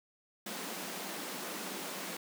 pink high-pass noise, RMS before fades -41 dBFS, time 0.46-2.17 s, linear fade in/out 5 ms, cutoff 170 Hz, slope 96 dB/octave, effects none

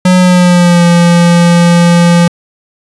square tone with pitch glide, 182.6 to 172.35 Hz, F#3 to F3, -23 to -23 cents, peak -4 dBFS, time 0.05-2.28 s, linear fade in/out 5 ms, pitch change -100 cents, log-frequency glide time 0.18-0.84 s, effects resampled to 24000 Hz + 7-bit

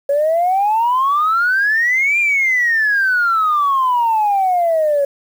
sine exponential two-way sweep, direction up then down, 554.4 to 2420 to 554.4 Hz, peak -11 dBFS, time 0.09-5.05 s, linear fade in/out 5 ms, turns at 2.19 s, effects tanh soft clip ceiling -8 dBFS + 7-bit

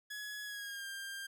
sawtooth tone with pitch glide, 1686 to 1595.1 Hz, G#6 to G6, +26 to +30 cents, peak -38 dBFS, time 0.1-1.27 s, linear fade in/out 10 ms, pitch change -96 cents, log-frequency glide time 0.44-0.86 s, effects none

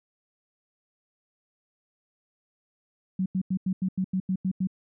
sine tone bursts, 187.4 Hz, F#3, 22 cents sharp, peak -23 dBFS, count 10, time 3.19-4.672 s, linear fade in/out 5 ms, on 69 ms, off 88 ms, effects none

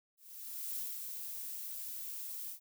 violet noise with ADSR envelope, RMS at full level -39 dBFS, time 0.17-2.6 s, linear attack 610 ms, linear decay 180 ms, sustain -4 dB, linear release 97 ms, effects none

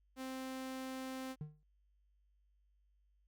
sawtooth tone, 261.6 Hz, C4, in tune, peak -38 dBFS, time 0.16-1.36 s, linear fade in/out 50 ms
triangle tone with exponential decay, 151.5 Hz, D#3, 46 cents flat, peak -36 dBFS, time 1.41-1.63 s, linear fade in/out 0 ms, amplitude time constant 47 ms
effects added 50 Hz sine -70 dBFS peak until 3.27 s

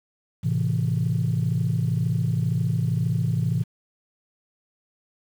sine chord, A minor, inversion none, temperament just, 110 / 132 / 165 Hz, A2 / C3 / E3, 0 / +16 / +2 cents, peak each -24 dBFS, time 0.43-3.64 s, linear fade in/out 20 ms, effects tanh soft clip ceiling -14 dBFS + 8-bit

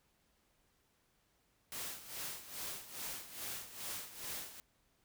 white noise with tremolo, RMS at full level -42 dBFS, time 1.72-4.6 s, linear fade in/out 0 ms, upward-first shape sine, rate 2.4 Hz, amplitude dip 75%, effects pink hiss -75 dBFS RMS until 5.04 s

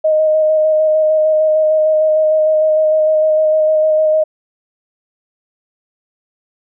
sine tone with vibrato, 622.3 Hz, D#5, in tune, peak -9 dBFS, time 0.04-4.24 s, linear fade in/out 10 ms, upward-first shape square, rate 6.6 Hz, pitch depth 12 cents each way, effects none

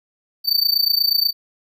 square tone with amplitude modulation, 4577 Hz, D8, 45 cents flat, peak -12 dBFS, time 0.44-1.33 s, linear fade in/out 50 ms, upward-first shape sine, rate 28.3 Hz, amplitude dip 90%, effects none

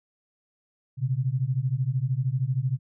sine beating tone pair, 123.47 / 136.47 Hz, B2 / C#3, 0 / -27 cents, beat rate 13 Hz, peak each -26 dBFS, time 0.97-2.79 s, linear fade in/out 50 ms, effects none

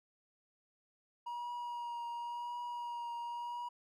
triangle tone with vibrato, 954 Hz, A#5, 40 cents sharp, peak -37 dBFS, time 1.26-3.69 s, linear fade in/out 10 ms, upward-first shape triangle, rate 0.93 Hz, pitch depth 19 cents each way, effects none

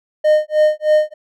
triangle tone with tremolo, 612 Hz, D#5, 29 cents flat, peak -6 dBFS, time 0.24-1.14 s, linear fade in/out 10 ms, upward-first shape sine, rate 3.2 Hz, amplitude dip 100%, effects none

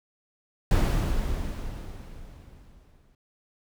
brown noise with exponential decay, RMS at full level -19 dBFS, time 0.71-3.15 s, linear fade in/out 2 ms, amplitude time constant 530 ms, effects none

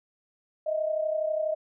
sine tone pair together, 621.8 / 654 Hz, D#5 / E5, -1 / -14 cents, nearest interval minor second, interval 87 cents, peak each -26 / -32 dBFS, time 0.66-1.55 s, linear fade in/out 10 ms, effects none

